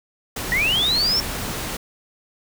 pink noise, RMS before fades -28 dBFS, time 0.36-1.77 s, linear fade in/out 5 ms
sine linear sweep, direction up, 1864 to 5490 Hz, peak -17 dBFS, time 0.52-1.2 s, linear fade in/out 0 ms
effects none

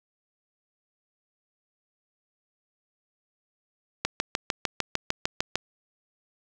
click train, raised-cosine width 0.2 ms, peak -7 dBFS, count 11, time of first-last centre 4.05-5.556 s, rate 6.64 Hz, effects none

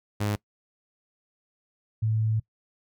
sawtooth / sine tone pair in turn, 103.83 / 110 Hz, G#2 / A2, 0 / 0 cents, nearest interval minor second, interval 100 cents, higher second, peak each -21 / -22 dBFS, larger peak first, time 0.2-0.36 / 2.02-2.4 s, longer second, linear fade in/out 10 ms, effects noise-tail reverb RT60 0.1 s tail -22 dB re dry

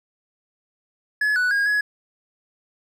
triangle tone with pitch steps, 1702 / 1482 / 1632 / 1682 Hz, G#6 / F#6 / G#6 / G#6, +42 / +2 / -31 / +22 cents, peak -16 dBFS, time 1.21-1.81 s, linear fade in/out 5 ms, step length 150 ms, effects none

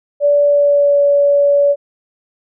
sine tone with pitch glide, 578 to 570.4 Hz, D5 to C#5, -28 to +49 cents, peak -8 dBFS, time 0.2-1.76 s, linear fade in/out 50 ms, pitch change -23 cents, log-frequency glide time 0.44-1.01 s, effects none

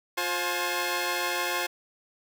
10% pulse tone cluster, 355.5 / 530 / 853 Hz, F4 / C5 / G#5, +31 / +22 / +46 cents, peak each -23 dBFS, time 0.17-1.67 s, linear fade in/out 10 ms, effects none

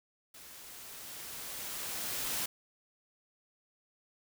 white noise with level ramp, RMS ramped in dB -52 to -34 dBFS, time 0.34-2.46 s, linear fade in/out 5 ms, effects none

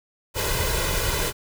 pink noise with comb filter, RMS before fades -24 dBFS, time 0.34-1.33 s, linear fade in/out 50 ms, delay 2 ms, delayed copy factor +0.7, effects none

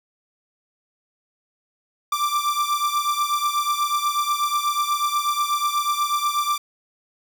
45% pulse beating tone pair, 1174.7 / 1182.9 Hz, D6 / D6, 0 / +12 cents, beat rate 8.2 Hz, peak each -22 / -25 dBFS, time 2.12-6.58 s, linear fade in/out 5 ms, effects none

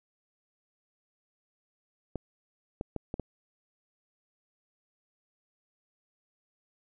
clicks, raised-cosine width 2 ms, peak -20 dBFS, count 5, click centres 2.157 / 2.811 / 2.963 / 3.141 / 3.197 s, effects none

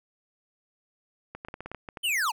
clicks, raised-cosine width 0.5 ms, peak -23 dBFS, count 10, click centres 1.35 / 1.449 / 1.485 / 1.541 / 1.606 / 1.66 / 1.716 / 1.747 / 1.888 / 1.972 s
square linear sweep, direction down, 3136 to 784 Hz, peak -25 dBFS, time 2.03-2.32 s, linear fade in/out 20 ms
effects none

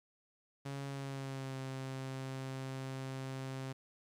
sawtooth tone with pitch glide, 138.59 to 132.79 Hz, C#3 to C3, 0 to +26 cents, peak -36 dBFS, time 0.65-3.73 s, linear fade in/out 10 ms, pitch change -74 cents, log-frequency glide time 0.86-1.57 s, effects low-pass 10000 Hz 12 dB/octave + 12-bit

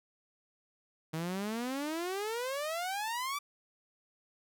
sawtooth exponential sweep, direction up, 155.56 to 1178 Hz, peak -30 dBFS, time 1.13-3.39 s, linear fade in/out 10 ms, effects none

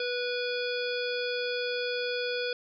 harmonic tone with a mistuned harmonic, 490.6 Hz, B4, 12 cents flat, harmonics 1 / 3 / 5 / 7 / 9 / 10, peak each -31 / -36 / -38 / -39 / -41 / -41 dBFS, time 0-2.53 s, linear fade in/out 2 ms, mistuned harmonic 7, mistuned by -18 cents, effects none

